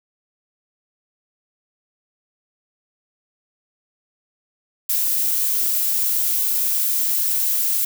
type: noise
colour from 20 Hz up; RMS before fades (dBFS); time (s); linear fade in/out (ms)
violet; -20; 4.89-7.85; 5
effects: none